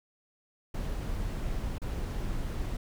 brown noise with dropouts, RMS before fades -33 dBFS, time 0.74-2.77 s, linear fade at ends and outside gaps 5 ms, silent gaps 1.783-1.817 s, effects none

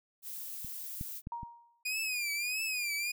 violet noise, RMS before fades -42 dBFS, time 0.22-1.22 s, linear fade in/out 50 ms
clicks, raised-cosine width 5 ms, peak -34 / -26 / -27 / -32 dBFS, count 4, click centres 0.647 / 1.011 / 1.271 / 1.432 s
sine tone with exponential decay, 940 Hz, A#5, 14 cents sharp, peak -34 dBFS, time 1.32-1.83 s, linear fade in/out 2 ms, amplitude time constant 110 ms
sawtooth tone with vibrato, 2454 Hz, D#7, 25 cents flat, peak -29 dBFS, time 1.85-3.12 s, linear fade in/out 10 ms, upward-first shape triangle, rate 1.6 Hz, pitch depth 130 cents each way
effects none

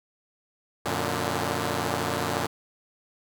5% pulse chord, Gb augmented, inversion none, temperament equal with one note detuned, 90.86 / 116.54 / 146.83 Hz, Gb2 / Bb2 / D3, -31 / 0 / 0 cents, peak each -19 dBFS, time 0.85-2.47 s, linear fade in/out 10 ms, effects none

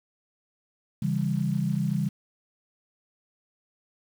sine chord, C# diminished, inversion none, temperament just, 138.59 / 166.31 / 199.57 Hz, C#3 / E3 / G3, 0 / +16 / +31 cents, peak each -28 dBFS, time 1.02-2.09 s, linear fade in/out 5 ms, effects 8-bit

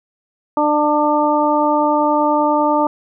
harmonic tone, 298.3 Hz, D4, 27 cents sharp, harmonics 1 / 2 / 3 / 4, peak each -18 / -18 / -16 / -21 dBFS, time 0.57-2.87 s, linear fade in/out 2 ms, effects none

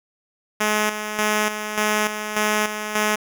5% pulse tone with tremolo, 212.4 Hz, G#3, 39 cents sharp, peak -7 dBFS, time 0.6-3.16 s, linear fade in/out 10 ms, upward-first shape square, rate 1.7 Hz, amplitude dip 60%, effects 8-bit

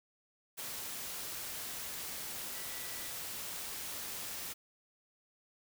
sine tone in noise, 1960 Hz, B6, 14 cents flat, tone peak -53 dBFS, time 2.53-3.11 s, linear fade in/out 20 ms, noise white, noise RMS -42 dBFS, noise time 0.57-4.54 s, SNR -14 dB, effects none

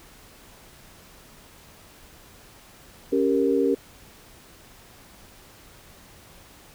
sine chord, G diminished, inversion second, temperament equal, 277.2 / 392 / 466.2 Hz, Db4 / G4 / Bb4, 0 / 0 / 0 cents, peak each -23 dBFS, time 3.12-3.75 s, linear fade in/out 10 ms, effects pink hiss -50 dBFS RMS until 6.74 s

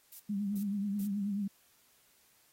violet noise bursts, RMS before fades -47 dBFS, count 3, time 0.12-1.065 s, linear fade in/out 2 ms, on 75 ms, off 360 ms
sine tone with vibrato, 201.9 Hz, G#3, 49 cents flat, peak -31 dBFS, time 0.29-1.48 s, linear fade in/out 10 ms, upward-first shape triangle, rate 9.3 Hz, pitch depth 73 cents each way
effects white hiss -67 dBFS RMS until 2.52 s + AAC 48 kbps

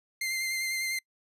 sawtooth tone with vibrato, 2090 Hz, C7, 2 cents flat, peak -26 dBFS, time 0.21-0.99 s, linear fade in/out 5 ms, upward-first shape triangle, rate 10 Hz, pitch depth 22 cents each way, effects noise-tail reverb RT60 0.1 s tail -26 dB re dry + resampled to 32000 Hz

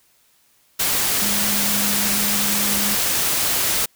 sine tone in noise, 204.6 Hz, G#3, 26 cents flat, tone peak -27 dBFS, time 1.21-2.95 s, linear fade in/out 10 ms, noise white, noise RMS -20 dBFS, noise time 0.79-3.86 s, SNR -10 dB, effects white hiss -59 dBFS RMS until 3.95 s

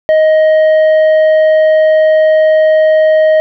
sine tone with tanh clipping, 626 Hz, D#5, 10 cents sharp, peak -6 dBFS, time 0.09-3.4 s, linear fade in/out 0 ms, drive 6 dB, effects none

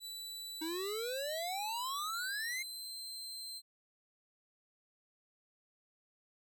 sawtooth tone with pitch glide, 3962 to 4116 Hz, B7 to C8, +5 to -29 cents, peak -40 dBFS, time 0-3.62 s, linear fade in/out 50 ms, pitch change +66 cents, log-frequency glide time 2.02-2.93 s
square exponential sweep, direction up, 311.1 to 2169 Hz, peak -38 dBFS, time 0.61-2.63 s, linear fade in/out 10 ms
effects none

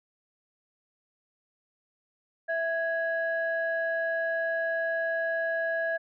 sine tone pair together, 659.2 / 1661.2 Hz, E5 / G#6, 0 / 0 cents, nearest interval octave + major third, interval 1600 cents, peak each -28 / -29 dBFS, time 2.48-5.98 s, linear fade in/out 20 ms, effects tanh soft clip ceiling -18 dBFS

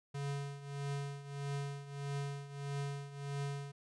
square tone with tremolo, 141.1 Hz, C#3, 31 cents sharp, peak -36 dBFS, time 0.14-3.72 s, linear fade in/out 10 ms, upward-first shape triangle, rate 1.6 Hz, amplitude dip 80%, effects resampled to 22050 Hz

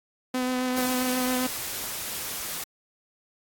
sawtooth tone with vibrato, 253.3 Hz, B3, 44 cents sharp, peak -21 dBFS, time 0.34-1.47 s, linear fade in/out 5 ms, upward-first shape sine, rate 7.5 Hz, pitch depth 14 cents each way
white noise, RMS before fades -33 dBFS, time 0.76-2.64 s, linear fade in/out 5 ms
effects AAC 64 kbps

